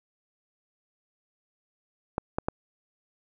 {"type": "clicks", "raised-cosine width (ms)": 1, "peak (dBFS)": -12, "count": 3, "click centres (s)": [2.181, 2.385, 2.485], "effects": []}